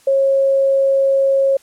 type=tone; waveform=sine; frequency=544 Hz; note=C#5; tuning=33 cents flat; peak=-11 dBFS; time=0.07-1.57 s; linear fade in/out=5 ms; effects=white hiss -51 dBFS RMS until 1.62 s + low-pass 11000 Hz 12 dB/octave